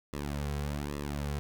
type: tone with flanger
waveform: sawtooth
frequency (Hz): 72.3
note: D2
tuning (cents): -27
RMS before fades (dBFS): -35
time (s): 0.13-1.39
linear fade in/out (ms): 0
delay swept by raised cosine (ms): 1.3 to 3.4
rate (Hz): 1.2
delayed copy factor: -1
effects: none